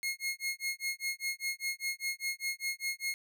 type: tone with tremolo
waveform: sawtooth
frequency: 2155 Hz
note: C#7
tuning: 49 cents flat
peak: -27 dBFS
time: 0.03-3.14 s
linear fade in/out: 0 ms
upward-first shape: sine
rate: 5 Hz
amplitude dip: 100%
effects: none

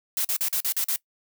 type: noise bursts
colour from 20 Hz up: blue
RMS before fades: -25 dBFS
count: 7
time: 0.17-0.961 s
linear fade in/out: 2 ms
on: 77 ms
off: 42 ms
effects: noise-tail reverb RT60 0.1 s tail -22 dB re dry

